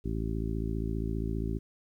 harmonic tone, 55 Hz, A1, in tune, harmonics 1 / 2 / 3 / 4 / 5 / 6 / 7, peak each -33 / -36 / -38 / -39 / -40 / -41 / -41 dBFS, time 0.04-1.59 s, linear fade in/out 20 ms, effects 11-bit

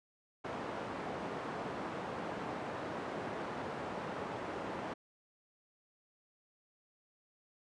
white band-pass noise, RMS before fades -41 dBFS, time 0.44-4.94 s, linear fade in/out 10 ms, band 130 to 910 Hz, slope 12 dB/octave, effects resampled to 22050 Hz

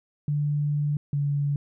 sine tone pair in turn, 146.83 / 143.31 Hz, D3 / D3, 0 / -42 cents, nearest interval unison, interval 42 cents, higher first, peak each -22 dBFS, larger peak neither, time 0.28-0.97 / 1.13-1.56 s, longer first, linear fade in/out 2 ms, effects none

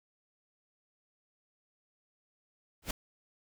pink noise with exponential growth, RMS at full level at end -28 dBFS, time 2.82-2.91 s, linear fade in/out 5 ms, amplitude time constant 18 ms, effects none

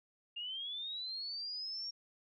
sine linear sweep, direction up, 2794 to 5580 Hz, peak -39 dBFS, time 0.36-1.91 s, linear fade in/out 10 ms, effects none

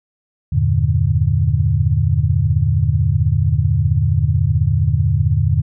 sine chord, E half-diminished seventh, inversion none, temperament equal, 82.41 / 98 / 116.54 / 146.83 Hz, E2 / G2 / Bb2 / D3, 0 / 0 / 0 / 0 cents, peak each -18 dBFS, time 0.52-5.62 s, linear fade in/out 10 ms, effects none

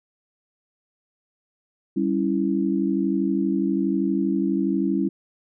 sine chord, C# diminished, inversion second, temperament equal, 196 / 277.2 / 329.6 Hz, G3 / C#4 / E4, 0 / 0 / 0 cents, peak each -24 dBFS, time 1.96-5.09 s, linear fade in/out 10 ms, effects none

